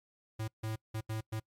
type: tone bursts at uneven times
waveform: square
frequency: 110 Hz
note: A2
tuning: in tune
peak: -35 dBFS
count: 5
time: 0.39-0.48 / 0.63-0.76 / 0.94-1.01 / 1.09-1.21 / 1.32-1.4 s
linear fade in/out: 10 ms
effects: noise-tail reverb RT60 0.1 s tail -24 dB re dry + MP3 64 kbps